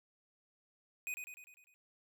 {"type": "tone with echo", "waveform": "square", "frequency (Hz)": 2494, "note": "D#7", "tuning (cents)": 3, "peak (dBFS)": -38, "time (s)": [1.07, 1.14], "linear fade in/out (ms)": 0, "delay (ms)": 100, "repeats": 6, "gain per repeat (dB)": -5, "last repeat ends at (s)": 1.74, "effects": []}